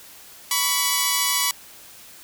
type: tone pair together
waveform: 5% pulse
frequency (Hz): 987.8 / 1126.9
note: B5 / C#6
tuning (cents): 0 / +28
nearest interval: major second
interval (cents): 228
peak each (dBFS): -10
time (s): 0.51-1.51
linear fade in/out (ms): 2
effects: white hiss -45 dBFS RMS until 2.23 s